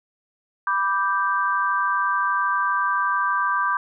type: chord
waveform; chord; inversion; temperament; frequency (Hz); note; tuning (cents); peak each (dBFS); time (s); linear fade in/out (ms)
sine; G major; first; equal; 987.8 / 1174.7 / 1568; B5 / D6 / G6; 0 / 0 / 0; -25 / -22 / -24; 0.67-3.77; 2
effects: none